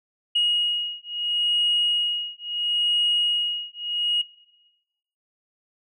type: beating tone pair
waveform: sine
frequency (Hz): 2883 / 2883.74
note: F#7 / F#7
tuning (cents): -46 / -45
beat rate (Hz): 0.74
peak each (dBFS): -22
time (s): 0.35-4.22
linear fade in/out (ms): 10
effects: noise-tail reverb RT60 1.0 s tail -20 dB re dry + tanh soft clip ceiling -14 dBFS